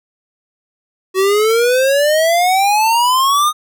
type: exponential sweep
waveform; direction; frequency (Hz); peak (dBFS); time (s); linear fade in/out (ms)
square; up; 372.4 to 1244.5; -11; 1.14-3.53; 50
effects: none